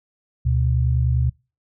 sine tone pair together, 73.42 / 123.47 Hz, D2 / B2, 0 / 0 cents, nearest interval major sixth, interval 900 cents, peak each -19 dBFS, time 0.45-1.3 s, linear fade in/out 10 ms, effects noise-tail reverb RT60 0.3 s tail -25 dB re dry

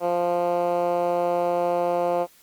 10% pulse tone with band-pass filter, 174.61 Hz, F3, in tune, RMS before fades -23 dBFS, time 0-2.27 s, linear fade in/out 50 ms, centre 580 Hz, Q 2.2, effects white hiss -55 dBFS RMS until 2.42 s + Opus 48 kbps

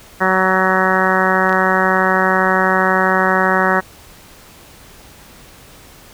harmonic tone, 187.6 Hz, F#3, 24 cents sharp, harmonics 1 / 2 / 3 / 4 / 5 / 6 / 7 / 8 / 9 / 10, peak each -21 / -21 / -21 / -21 / -21 / -21 / -21 / -21 / -21 / -21 dBFS, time 0.2-3.81 s, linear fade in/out 20 ms
clicks, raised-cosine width 0.2 ms, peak -16 dBFS, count 2, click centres 1.494 / 1.528 s
effects pink hiss -42 dBFS RMS until 6.13 s

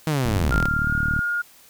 sawtooth linear sweep, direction down, 161.7 to 30.3 Hz, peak -16 dBFS, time 0.07-0.66 s, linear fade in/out 0 ms
click train, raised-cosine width 5 ms, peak -14 dBFS, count 36, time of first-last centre 0.26-1.191 s, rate 37.6 Hz
sine tone with pitch glide, 1396.9 to 1423 Hz, F6 to F6, 0 to +32 cents, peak -21 dBFS, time 0.51-1.42 s, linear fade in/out 10 ms, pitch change +32 cents, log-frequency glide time 0.8-0.92 s
effects white hiss -51 dBFS RMS until 1.69 s

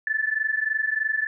sine tone pair together, 1736.8 / 1760 Hz, A6 / A6, -23 / 0 cents, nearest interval unison, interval 23 cents, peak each -25 dBFS, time 0.07-1.27 s, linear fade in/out 2 ms, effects none

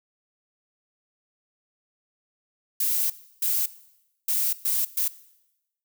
violet noise bursts at uneven times, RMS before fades -24 dBFS, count 5, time 2.8-3.1 / 3.42-3.66 / 4.28-4.53 / 4.65-4.85 / 4.97-5.08 s, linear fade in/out 5 ms, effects noise-tail reverb RT60 0.9 s tail -18 dB re dry

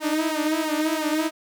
sawtooth tone with flanger, 311.1 Hz, D#4, in tune, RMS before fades -24 dBFS, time 0-1.31 s, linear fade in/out 50 ms, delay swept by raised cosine 1 to 7 ms, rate 3 Hz, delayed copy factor +0.85, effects none

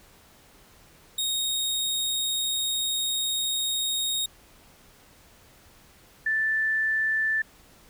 sawtooth / sine tone pair in turn, 3733 / 1761.7 Hz, A#7 / A6, +2 / +2 cents, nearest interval octave + minor second, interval 1300 cents, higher first, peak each -22 dBFS, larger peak neither, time 1.18-4.26 / 6.26-7.42 s, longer first, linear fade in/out 5 ms, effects pink hiss -55 dBFS RMS until 7.89 s

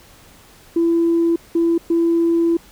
sine tone bursts at uneven times, 335.5 Hz, E4, 31 cents sharp, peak -12 dBFS, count 3, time 0.76-1.36 / 1.55-1.78 / 1.9-2.57 s, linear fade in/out 5 ms, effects tanh soft clip ceiling -9 dBFS + pink hiss -47 dBFS RMS until 2.71 s

